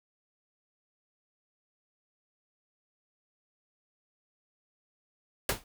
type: noise with exponential decay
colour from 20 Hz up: pink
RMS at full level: -23 dBFS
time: 5.49-5.64 s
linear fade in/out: 2 ms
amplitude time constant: 31 ms
effects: none